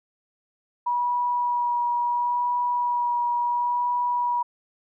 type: tone with vibrato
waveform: sine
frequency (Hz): 967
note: B5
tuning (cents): -37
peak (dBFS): -21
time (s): 0.86-4.43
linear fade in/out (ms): 10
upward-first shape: sine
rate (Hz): 0.72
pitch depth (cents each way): 12
effects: none